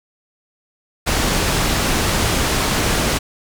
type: low-pass noise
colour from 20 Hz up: pink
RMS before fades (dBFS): -18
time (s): 1.06-3.19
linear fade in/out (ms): 20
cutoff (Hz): 9900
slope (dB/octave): 12
effects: none